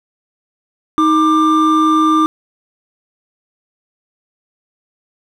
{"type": "tone pair together", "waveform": "triangle", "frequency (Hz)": [314.4, 1189.6], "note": ["D#4", "D6"], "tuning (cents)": [18, 22], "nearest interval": "octave + major seventh", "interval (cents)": 2304, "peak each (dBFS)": -10, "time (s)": [0.98, 2.26], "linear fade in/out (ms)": 0, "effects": []}